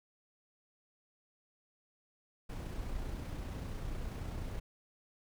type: noise with amplitude modulation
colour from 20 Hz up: brown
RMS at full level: -39 dBFS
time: 2.49-4.6 s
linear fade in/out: 10 ms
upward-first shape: sine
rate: 30.2 Hz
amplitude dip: 25%
effects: none